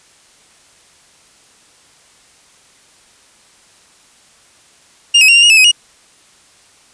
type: tone with pitch steps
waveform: 40% pulse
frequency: 2815 / 2552 / 2763 / 2785 / 2869 / 2622 / 2526 / 2876 Hz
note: F7 / D#7 / F7 / F7 / F7 / E7 / D#7 / F#7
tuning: +13 / +43 / -19 / -5 / +46 / -10 / +26 / -50 cents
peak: -4 dBFS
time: 5.14-5.716 s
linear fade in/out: 10 ms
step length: 72 ms
effects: white hiss -48 dBFS RMS until 6.93 s + resampled to 22050 Hz